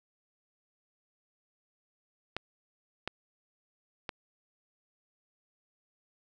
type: clicks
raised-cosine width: 0.3 ms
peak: -17 / -17 / -19 dBFS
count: 3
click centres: 2.366 / 3.076 / 4.092 s
effects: none